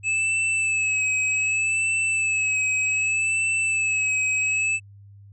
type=tone with vibrato; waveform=square; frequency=2600 Hz; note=E7; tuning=24 cents flat; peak=-21 dBFS; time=0.03-4.8 s; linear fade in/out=50 ms; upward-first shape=sine; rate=0.65 Hz; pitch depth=41 cents each way; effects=added 100 Hz sine -44 dBFS peak until 5.32 s + resampled to 22050 Hz